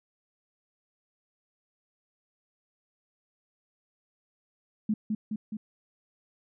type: tone with echo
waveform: sine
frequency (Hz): 214.6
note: A3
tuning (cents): -43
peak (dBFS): -23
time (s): 4.89-4.94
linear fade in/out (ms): 5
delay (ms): 210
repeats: 3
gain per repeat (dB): -3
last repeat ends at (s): 5.57
effects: none